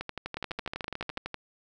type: two click trains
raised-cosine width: 0.3 ms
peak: -18 / -18 dBFS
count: 12 / 17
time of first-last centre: 0.37-1.173 / 0.01-1.343 s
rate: 13.7 / 12 Hz
effects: none